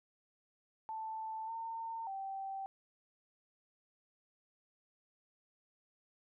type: tone with pitch steps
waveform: sine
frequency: 882 / 908 / 777 Hz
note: A5 / A#5 / G5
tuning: +4 / -46 / -16 cents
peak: -39 dBFS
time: 0.89-2.66 s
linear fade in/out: 0 ms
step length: 590 ms
effects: none